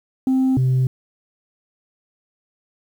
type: tone pair in turn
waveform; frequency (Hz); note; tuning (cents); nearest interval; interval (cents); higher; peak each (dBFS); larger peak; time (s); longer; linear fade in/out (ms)
sine; 261.6 / 129.33; C4 / C3; 0 / -20; octave; 1220; first; -12; neither; 0.27-0.57 / 0.57-0.87; neither; 2
effects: tanh soft clip ceiling -13 dBFS + 8-bit